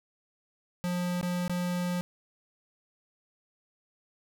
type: tone with dropouts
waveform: square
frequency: 177.7 Hz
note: F3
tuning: 30 cents sharp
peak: -29 dBFS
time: 0.84-2.01 s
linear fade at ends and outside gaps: 0 ms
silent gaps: 1.212-1.229 / 1.479-1.496 s
effects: none